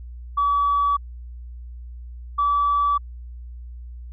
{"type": "tone pair in turn", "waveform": "sine", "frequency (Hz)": [1143, 1151.6], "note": ["D6", "D6"], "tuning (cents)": [-47, -34], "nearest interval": "unison", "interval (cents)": 13, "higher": "second", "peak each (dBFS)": -16, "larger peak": "neither", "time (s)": [[0.37, 0.97], [2.38, 2.98]], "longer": "neither", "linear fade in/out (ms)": 10, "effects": ["tanh soft clip ceiling -12 dBFS", "added 60 Hz sine -34 dBFS peak until 4.12 s"]}